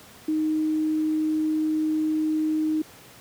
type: tone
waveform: sine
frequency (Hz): 311.1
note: D#4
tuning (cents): 0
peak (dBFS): -21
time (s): 0.28-2.82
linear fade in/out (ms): 5
effects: pink hiss -48 dBFS RMS until 3.2 s + high-pass 100 Hz 12 dB/octave